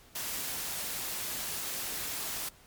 white noise, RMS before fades -36 dBFS, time 0.15-2.49 s, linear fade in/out 5 ms, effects pink hiss -58 dBFS RMS until 2.66 s + MP3 96 kbps

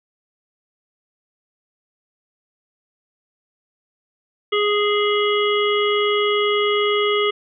harmonic tone, 415.3 Hz, G#4, in tune, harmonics 1 / 3 / 5 / 7 / 8, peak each -18 / -23 / -25 / -26 / -27 dBFS, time 4.52-7.31 s, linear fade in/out 10 ms, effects none

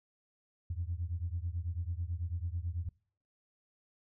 sine beating tone pair, 82.3 / 91.4 Hz, E2 / F#2, -2 / -21 cents, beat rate 9.1 Hz, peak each -36 / -37 dBFS, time 0.7-2.89 s, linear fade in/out 5 ms, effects noise-tail reverb RT60 0.5 s tail -25 dB re dry + tanh soft clip ceiling -26 dBFS

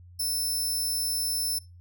15% pulse tone, 5300 Hz, E8, 9 cents sharp, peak -21 dBFS, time 0.19-1.59 s, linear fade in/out 10 ms, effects noise-tail reverb RT60 0.3 s tail -24 dB re dry + added 88 Hz sine -47 dBFS peak until 1.8 s

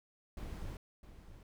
brown noise with echo, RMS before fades -43 dBFS, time 0.37-0.77 s, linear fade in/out 2 ms, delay 660 ms, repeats 1, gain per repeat -11 dB, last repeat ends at 1.43 s, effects none

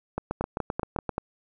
two click trains, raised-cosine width 1 ms, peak -14 / -13 dBFS, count 8 / 5, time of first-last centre 0.18-1.093 / 0.41-1.181 s, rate 7.67 / 5.19 Hz, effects none

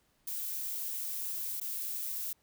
violet noise with dropouts, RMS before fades -37 dBFS, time 0.27-2.33 s, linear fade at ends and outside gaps 5 ms, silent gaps 1.601-1.611 s, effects pink hiss -72 dBFS RMS until 2.42 s

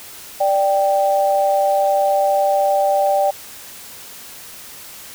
sine tone pair together, 586.9 / 784 Hz, D5 / G5, -1 / 0 cents, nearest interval perfect fourth, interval 501 cents, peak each -16 dBFS, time 0.4-3.31 s, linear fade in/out 10 ms, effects white hiss -37 dBFS RMS until 5.14 s

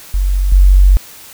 sine tone with level steps, 47.06 Hz, F#1, 30 cents sharp, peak -10 / -3 dBFS, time 0.14-0.97 s, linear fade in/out 0 ms, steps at 0.52 s, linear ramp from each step 2 ms, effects white hiss -36 dBFS RMS until 1.33 s

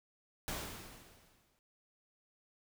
pink noise with exponential decay, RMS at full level -38 dBFS, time 0.48-1.59 s, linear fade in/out 0 ms, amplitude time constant 240 ms, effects none

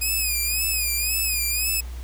5% pulse tone with vibrato, 2489 Hz, D#7, in tune, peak -13 dBFS, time 0.01-1.81 s, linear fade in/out 10 ms, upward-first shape sine, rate 1.9 Hz, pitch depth 88 cents each way, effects added 61 Hz sine -31 dBFS peak until 2.03 s + pink hiss -47 dBFS RMS until 2.03 s

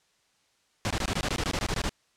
pink noise bursts, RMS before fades -28 dBFS, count 14, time 0.85-1.893 s, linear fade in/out 0 ms, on 55 ms, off 21 ms, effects white hiss -68 dBFS RMS until 2.16 s + low-pass 7000 Hz 12 dB/octave

